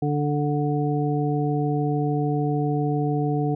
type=harmonic tone; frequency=146.83 Hz; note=D3; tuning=in tune; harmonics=1 / 2 / 3 / 5; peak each=-23 / -26 / -28 / -30 dBFS; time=0.02-3.55 s; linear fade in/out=5 ms; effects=none